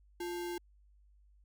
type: tone with sample-and-hold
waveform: sine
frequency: 349.2 Hz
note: F4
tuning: in tune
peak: -36 dBFS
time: 0.2-0.58 s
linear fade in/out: 5 ms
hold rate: 1225 Hz
effects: added 50 Hz sine -61 dBFS peak until 1.44 s